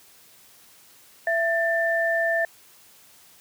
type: tone pair together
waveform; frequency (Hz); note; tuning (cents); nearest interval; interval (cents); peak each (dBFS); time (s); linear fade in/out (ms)
sine; 667 / 1780.7; E5 / A6; +20 / +20; octave + perfect fourth; 1700; -23; 1.27-2.45; 2
effects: white hiss -53 dBFS RMS until 3.4 s + high-pass 60 Hz 12 dB/octave